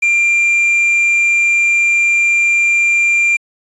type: tone with quantisation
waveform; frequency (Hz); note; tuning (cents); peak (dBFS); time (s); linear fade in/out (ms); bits
triangle; 2382; D7; +24; -8; 0.02-3.37; 10; 6
effects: resampled to 24000 Hz